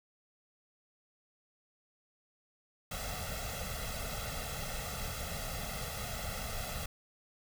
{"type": "noise with comb filter", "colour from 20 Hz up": "pink", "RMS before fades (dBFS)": -39, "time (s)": [2.91, 6.86], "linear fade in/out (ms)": 5, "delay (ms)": 1.5, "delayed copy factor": 0.9, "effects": []}